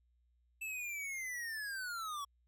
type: linear sweep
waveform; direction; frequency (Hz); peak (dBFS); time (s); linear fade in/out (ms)
square; down; 2648 to 1108.7; -40; 0.61-2.25; 10
effects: added 60 Hz sine -70 dBFS peak until 2.47 s